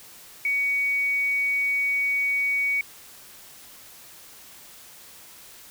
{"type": "tone", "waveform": "sine", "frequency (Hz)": 2250, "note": "C#7", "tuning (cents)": 25, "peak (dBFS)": -21, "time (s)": [0.45, 2.81], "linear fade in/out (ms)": 2, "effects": ["white hiss -47 dBFS RMS until 5.7 s"]}